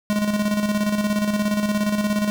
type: tone with tremolo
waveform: square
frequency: 208.5 Hz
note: G#3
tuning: 7 cents sharp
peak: -18 dBFS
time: 0.1-2.3 s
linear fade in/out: 0 ms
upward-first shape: square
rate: 17 Hz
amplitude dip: 50%
effects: none